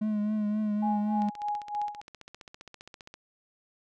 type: tone with vibrato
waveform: triangle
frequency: 211.5 Hz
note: G#3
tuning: 32 cents sharp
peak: -24 dBFS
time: 0.01-1.3 s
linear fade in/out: 10 ms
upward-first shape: triangle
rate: 3.8 Hz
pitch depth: 40 cents each way
type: tone with tremolo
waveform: sine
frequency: 830.6 Hz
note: G#5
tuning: in tune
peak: -27 dBFS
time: 0.82-2.01 s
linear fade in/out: 10 ms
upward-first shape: sine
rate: 3.3 Hz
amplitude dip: 85%
type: click train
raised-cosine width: 0.2 ms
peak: -28 dBFS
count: 30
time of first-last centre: 1.22-3.141 s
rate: 15.1 Hz
effects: none